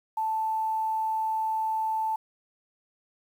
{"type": "tone", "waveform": "sine", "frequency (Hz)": 880, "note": "A5", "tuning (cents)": 0, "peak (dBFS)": -25, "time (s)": [0.17, 2.16], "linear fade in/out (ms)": 5, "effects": ["9-bit"]}